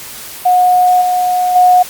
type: tone with level steps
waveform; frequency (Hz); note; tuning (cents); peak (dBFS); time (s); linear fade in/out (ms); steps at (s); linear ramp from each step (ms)
sine; 726; F#5; -33; -6 / -10 / -4; 0.45-1.83; 10; 1.01 / 1.55; 10
effects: white hiss -29 dBFS RMS until 1.89 s + Opus 48 kbps